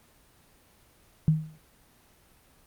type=tone with exponential decay; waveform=sine; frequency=156.4 Hz; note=D#3; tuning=9 cents sharp; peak=-15 dBFS; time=1.28-1.58 s; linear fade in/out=0 ms; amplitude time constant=64 ms; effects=pink hiss -60 dBFS RMS until 2.66 s + Opus 24 kbps